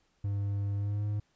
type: tone with pitch glide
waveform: triangle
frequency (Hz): 100.6 to 104.09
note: G2 to G#2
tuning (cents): +45 to +4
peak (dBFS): -27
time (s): 0.24-1.2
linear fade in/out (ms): 5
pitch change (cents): +59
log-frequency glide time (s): 0.76-1.05
effects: pink hiss -72 dBFS RMS until 1.35 s + resampled to 16000 Hz